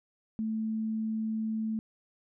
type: tone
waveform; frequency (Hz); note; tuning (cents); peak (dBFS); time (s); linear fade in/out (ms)
sine; 220; A3; 0; -29; 0.39-1.79; 0
effects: none